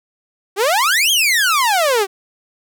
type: exponential two-way sweep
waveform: sawtooth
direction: up then down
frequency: 370 to 3322 to 370 Hz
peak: -9 dBFS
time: 0.56-2.07 s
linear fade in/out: 50 ms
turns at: 1.11 s
effects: none